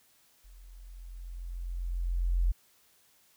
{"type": "tone with level ramp", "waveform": "sine", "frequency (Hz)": 43.65, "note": "F1", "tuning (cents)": 0, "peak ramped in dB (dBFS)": [-50, -22], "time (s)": [0.44, 2.52], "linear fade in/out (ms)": 10, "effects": ["white hiss -65 dBFS RMS until 3.36 s"]}